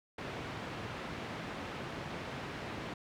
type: band-pass noise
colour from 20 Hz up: pink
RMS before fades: -42 dBFS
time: 0.18-2.94 s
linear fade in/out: 5 ms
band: 100 to 2800 Hz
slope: 12 dB/octave
effects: none